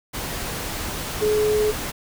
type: tone in noise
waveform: sine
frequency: 425 Hz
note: G#4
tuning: 40 cents sharp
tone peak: -17 dBFS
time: 1.21-1.72 s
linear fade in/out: 20 ms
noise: pink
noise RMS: -29 dBFS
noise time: 0.13-1.92 s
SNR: +9 dB
effects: none

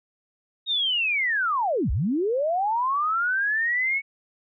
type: linear two-way sweep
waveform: sine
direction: down then up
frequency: 3766 to 46.76 to 2235 Hz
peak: -21 dBFS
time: 0.66-4.02 s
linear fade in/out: 50 ms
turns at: 1.91 s
effects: none

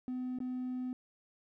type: tone with dropouts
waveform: triangle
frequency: 252.9 Hz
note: B3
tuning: 41 cents sharp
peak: -32 dBFS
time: 0.08-0.93 s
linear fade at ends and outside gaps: 1 ms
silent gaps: 0.387-0.403 s
effects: tanh soft clip ceiling -30 dBFS

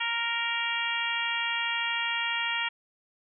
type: harmonic tone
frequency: 466.2 Hz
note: A#4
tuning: in tune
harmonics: 2 / 3 / 4 / 5 / 6 / 7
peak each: -35 / -36 / -33 / -33 / -33 / -35 dBFS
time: 0-2.69 s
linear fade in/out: 10 ms
effects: none

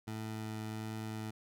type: tone with vibrato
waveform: 20% pulse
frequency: 109.4 Hz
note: A2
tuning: 9 cents flat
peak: -34 dBFS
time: 0.07-1.31 s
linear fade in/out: 10 ms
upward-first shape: triangle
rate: 1.4 Hz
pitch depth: 8 cents each way
effects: none

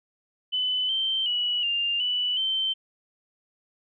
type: tone with pitch steps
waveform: sine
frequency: 3011 / 3122 / 2936 / 2800 / 2967 / 3103 Hz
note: F#7 / G7 / F#7 / F7 / F#7 / G7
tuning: +30 / -8 / -14 / +4 / +4 / -18 cents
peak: -23 dBFS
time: 0.52-2.74 s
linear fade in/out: 20 ms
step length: 370 ms
effects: none

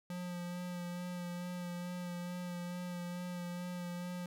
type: tone with vibrato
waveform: square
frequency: 177.1 Hz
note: F3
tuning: 24 cents sharp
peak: -40 dBFS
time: 0.1-4.26 s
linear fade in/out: 2 ms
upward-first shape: sine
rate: 2.3 Hz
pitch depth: 18 cents each way
effects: none

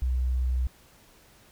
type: tone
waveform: sine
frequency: 63.1 Hz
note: B1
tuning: 38 cents sharp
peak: -23 dBFS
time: 0.02-0.67 s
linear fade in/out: 0 ms
effects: pink hiss -57 dBFS RMS until 1.51 s

